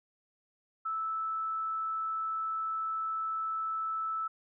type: tone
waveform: sine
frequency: 1313 Hz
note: E6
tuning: 7 cents flat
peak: -31 dBFS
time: 0.85-4.28 s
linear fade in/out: 10 ms
effects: none